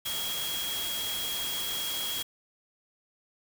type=tone in noise; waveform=sine; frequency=3288 Hz; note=G#7; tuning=18 cents flat; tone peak=-33 dBFS; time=0.05-2.23 s; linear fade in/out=10 ms; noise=white; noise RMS=-35 dBFS; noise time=0.05-2.23 s; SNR=-1 dB; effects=none